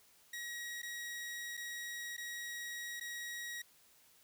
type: tone with dropouts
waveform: sawtooth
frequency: 1902 Hz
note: A#6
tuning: 34 cents sharp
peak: -38 dBFS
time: 0.33-3.62 s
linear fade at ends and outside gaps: 5 ms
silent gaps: 0.819-0.829 / 1.57-1.574 / 2.167-2.178 / 2.999-3.009 s
effects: white hiss -66 dBFS RMS until 4.23 s